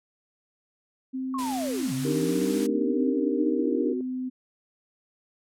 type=tone with pitch glide; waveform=sine; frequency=260.9 to 255.8 Hz; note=C4 to C4; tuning=-5 to -39 cents; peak=-28 dBFS; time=1.13-4.3 s; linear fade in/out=20 ms; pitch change=-34 cents; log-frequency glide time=3.2-3.45 s
type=linear two-way sweep; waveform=sine; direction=down then up; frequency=1120 to 130 to 373.6 Hz; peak=-30 dBFS; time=1.34-4.01 s; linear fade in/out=2 ms; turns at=1.93 s
type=noise; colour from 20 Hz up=white; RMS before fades=-37 dBFS; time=1.38-2.67 s; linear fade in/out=10 ms
type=chord; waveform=sine; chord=Eb major seventh; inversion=third; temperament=equal with one note detuned; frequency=293.7 / 309 / 392 / 466.2 Hz; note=D4 / Eb4 / G4 / Bb4; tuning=0 / -12 / 0 / 0 cents; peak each=-30 dBFS; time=2.04-3.94 s; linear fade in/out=20 ms
effects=low-pass 11000 Hz 12 dB/octave